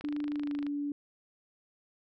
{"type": "click train", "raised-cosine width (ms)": 0.3, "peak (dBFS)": -29, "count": 18, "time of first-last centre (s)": [0.01, 0.666], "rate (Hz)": 25.9}
{"type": "tone with pitch glide", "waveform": "sine", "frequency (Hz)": [293.7, 288.5], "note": ["D4", "D4"], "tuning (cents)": [0, -31], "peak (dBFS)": -31, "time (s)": [0.04, 0.92], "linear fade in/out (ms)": 2, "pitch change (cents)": -31, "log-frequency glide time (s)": [0.36, 0.52]}
{"effects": []}